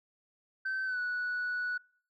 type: tone with pitch glide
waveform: sine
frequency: 1542 to 1474.1 Hz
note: G6 to F#6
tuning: -29 to -7 cents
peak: -29 dBFS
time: 0.65-1.78 s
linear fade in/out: 10 ms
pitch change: -78 cents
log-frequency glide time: 0.85-0.99 s
effects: noise-tail reverb RT60 0.5 s tail -25 dB re dry + tanh soft clip ceiling -29 dBFS